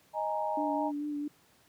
sine chord, D# suspended fourth, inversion none, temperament equal, 622.3 / 830.6 / 932.3 Hz, D#5 / G#5 / A#5, 0 / 0 / 0 cents, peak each -34 dBFS, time 0.13-0.92 s, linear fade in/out 50 ms
sine tone with vibrato, 293.7 Hz, D4, in tune, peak -32 dBFS, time 0.57-1.28 s, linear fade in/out 5 ms, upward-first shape sine, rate 4.5 Hz, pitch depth 22 cents each way
effects pink hiss -64 dBFS RMS until 1.68 s + high-pass 100 Hz 12 dB/octave

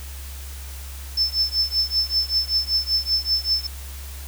sine tone with tremolo, 5280 Hz, E8, 2 cents sharp, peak -15 dBFS, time 1.17-3.67 s, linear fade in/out 5 ms, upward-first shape triangle, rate 5.2 Hz, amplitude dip 100%, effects added 68 Hz sine -33 dBFS peak until 4.27 s + white hiss -41 dBFS RMS until 4.27 s

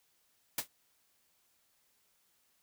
white noise with exponential decay, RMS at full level -28 dBFS, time 0.58-0.68 s, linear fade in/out 5 ms, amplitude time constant 20 ms, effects white hiss -73 dBFS RMS until 2.62 s

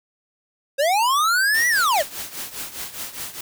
square linear two-way sweep, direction up then down, 526 to 1975.5 to 526 Hz, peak -17 dBFS, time 0.78-2.03 s, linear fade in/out 20 ms, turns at 1.68 s
white noise with tremolo, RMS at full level -29 dBFS, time 1.54-3.41 s, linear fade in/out 5 ms, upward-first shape triangle, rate 4.9 Hz, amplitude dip 80%
effects none

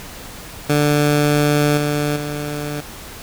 15% pulse tone with level steps, 147.3 Hz, D3, 6 cents sharp, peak -7 / -11 / -17 dBFS, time 0.69-2.81 s, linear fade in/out 10 ms, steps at 1.77 / 2.16 s, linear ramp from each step 5 ms, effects pink hiss -35 dBFS RMS until 3.22 s

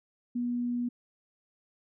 sine tone, 242.4 Hz, B3, 32 cents flat, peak -28 dBFS, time 0.35-0.89 s, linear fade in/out 10 ms, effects none

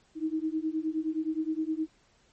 sine beating tone pair, 311.1 / 320.7 Hz, D#4 / E4, 0 / -48 cents, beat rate 9.6 Hz, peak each -31 dBFS, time 0.15-1.88 s, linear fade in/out 50 ms, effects pink hiss -65 dBFS RMS until 2.32 s + MP3 32 kbps

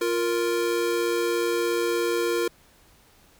square tone pair together, 349.3 / 466.2 Hz, F4 / A#4, 0 / 0 cents, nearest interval perfect fourth, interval 500 cents, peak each -26 dBFS, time 0.01-2.48 s, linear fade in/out 5 ms, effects pink hiss -57 dBFS RMS until 3.39 s

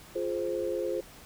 sine chord, F minor, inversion none, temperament just, 349.2 / 419.1 / 523.8 Hz, F4 / Ab4 / C5, 0 / +16 / +2 cents, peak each -33 / -34 / -32 dBFS, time 0.15-1.01 s, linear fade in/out 10 ms, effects pink hiss -51 dBFS RMS until 1.25 s

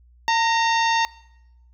harmonic tone with a mistuned harmonic, 910 Hz, A#5, 42 cents flat, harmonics 1 / 2 / 3 / 4 / 5 / 6 / 7, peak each -18 / -24 / -28 / -30 / -32 / -34 / -35 dBFS, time 0.28-1.05 s, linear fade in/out 0 ms, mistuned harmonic 2, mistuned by +48 cents, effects noise-tail reverb RT60 0.9 s tail -23 dB re dry + added 60 Hz sine -50 dBFS peak until 1.73 s

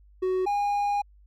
triangle tone pair in turn, 372 / 815.6 Hz, F#4 / G#5, +9 / -32 cents, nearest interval octave + major second, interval 1359 cents, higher second, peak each -21 dBFS, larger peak neither, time 0.22-0.46 / 0.46-1.02 s, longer second, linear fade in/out 10 ms, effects added 50 Hz sine -52 dBFS peak until 1.26 s

